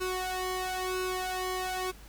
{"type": "tone with flanger", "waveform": "sawtooth", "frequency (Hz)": 370, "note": "F#4", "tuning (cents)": 0, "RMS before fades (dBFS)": -33, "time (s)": [0, 1.92], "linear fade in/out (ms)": 20, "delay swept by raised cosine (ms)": [0.75, 1.75], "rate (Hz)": 1, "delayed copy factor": 0.8, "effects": ["added 50 Hz sine -48 dBFS peak until 2.08 s", "pink hiss -54 dBFS RMS until 2.08 s"]}